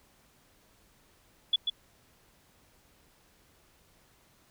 sine tone with echo, 3425 Hz, A7, 47 cents flat, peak -21 dBFS, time 1.53-1.56 s, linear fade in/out 5 ms, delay 140 ms, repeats 1, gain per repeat -5 dB, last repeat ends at 1.7 s, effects pink hiss -64 dBFS RMS until 4.5 s

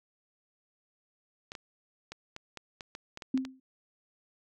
clicks, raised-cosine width 0.2 ms, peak -24 dBFS, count 11, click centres 1.519 / 1.552 / 2.12 / 2.364 / 2.573 / 2.808 / 2.951 / 3.174 / 3.222 / 3.376 / 3.451 s
sine tone with exponential decay, 261.6 Hz, C4, in tune, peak -22 dBFS, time 3.34-3.6 s, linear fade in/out 5 ms, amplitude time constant 55 ms
effects none

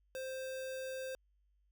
sine tone with sample-and-hold, 523.3 Hz, C5, in tune, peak -39 dBFS, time 0.15-1.15 s, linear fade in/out 0 ms, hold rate 2100 Hz, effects added 50 Hz sine -70 dBFS peak until 1.71 s

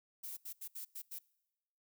violet noise bursts at uneven times, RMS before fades -45 dBFS, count 6, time 0.23-0.37 / 0.45-0.53 / 0.61-0.68 / 0.75-0.85 / 0.95-1.02 / 1.11-1.19 s, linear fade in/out 10 ms, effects noise-tail reverb RT60 1.0 s tail -24 dB re dry

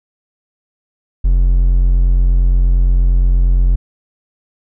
triangle tone, 44.3 Hz, F1, 25 cents sharp, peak -6 dBFS, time 1.24-3.76 s, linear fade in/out 10 ms, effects none

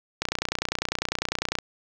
click train, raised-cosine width 0.2 ms, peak -7 dBFS, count 42, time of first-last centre 0.22-1.587 s, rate 30 Hz, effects none

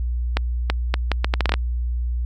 accelerating click train, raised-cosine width 0.3 ms, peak -3 dBFS, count 11, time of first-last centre 0.37-1.54 s, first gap 330 ms, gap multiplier 0.73, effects added 60 Hz sine -20 dBFS peak until 2.25 s + MP3 64 kbps

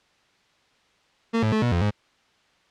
30% pulse tone with pitch steps, 228.4 / 108.9 / 217.4 / 120.9 / 86.3 / 103.9 Hz, A#3 / A2 / A3 / B2 / F2 / G#2, -35 / -17 / -21 / -36 / -20 / +1 cents, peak -17 dBFS, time 1.33-1.912 s, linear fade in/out 20 ms, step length 97 ms, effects white hiss -62 dBFS RMS until 2.7 s + low-pass 4000 Hz 12 dB/octave

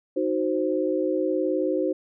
sine chord, C diminished, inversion first, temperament equal, 311.1 / 370 / 523.3 Hz, Eb4 / Gb4 / C5, 0 / 0 / 0 cents, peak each -26 dBFS, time 0.16-1.93 s, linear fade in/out 10 ms, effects none

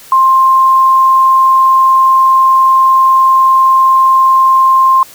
sine tone, 1055 Hz, C6, 14 cents sharp, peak -4 dBFS, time 0.12-5.03 s, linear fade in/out 2 ms, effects white hiss -36 dBFS RMS until 5.14 s

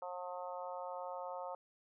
harmonic tone, 179.7 Hz, F3, 50 cents sharp, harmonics 3 / 4 / 5 / 6 / 7, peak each -45 / -47 / -46 / -52 / -52 dBFS, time 0.02-1.55 s, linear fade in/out 2 ms, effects none

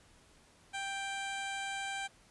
15% pulse tone, 786 Hz, G5, 4 cents sharp, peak -30 dBFS, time 0.73-2.08 s, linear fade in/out 20 ms, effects pink hiss -63 dBFS RMS until 2.3 s + resampled to 24000 Hz

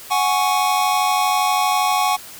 square chord, F# suspended second, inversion none, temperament just, 740 / 832.5 / 1110 Hz, F#5 / G#5 / C#6, 0 / +4 / +2 cents, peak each -21 dBFS, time 0.1-2.17 s, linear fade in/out 20 ms, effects white hiss -38 dBFS RMS until 2.39 s

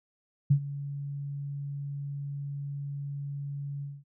sine tone with ADSR envelope, 141.6 Hz, C#3, 37 cents sharp, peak -16 dBFS, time 0.5-4.04 s, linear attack 11 ms, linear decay 79 ms, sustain -17 dB, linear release 220 ms, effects none

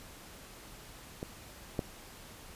clicks, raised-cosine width 2 ms, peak -23 / -17 dBFS, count 2, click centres 1.229 / 1.792 s, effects pink hiss -51 dBFS RMS until 2.55 s + resampled to 32000 Hz

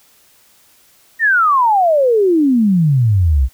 sine exponential sweep, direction down, 1882 to 60.2 Hz, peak -9 dBFS, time 1.19-3.49 s, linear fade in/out 50 ms, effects white hiss -51 dBFS RMS until 3.53 s

